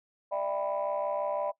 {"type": "chord", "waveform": "sine", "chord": "E minor seventh", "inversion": "third", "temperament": "just", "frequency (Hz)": [593.3, 659.3, 791.1, 988.9], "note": ["D5", "E5", "G5", "B5"], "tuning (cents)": [18, 0, 16, 2], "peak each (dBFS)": [-30, -34, -36, -35], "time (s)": [0.31, 1.52], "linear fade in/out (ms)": 20, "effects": ["noise-tail reverb RT60 0.1 s tail -21 dB re dry", "tanh soft clip ceiling -21 dBFS"]}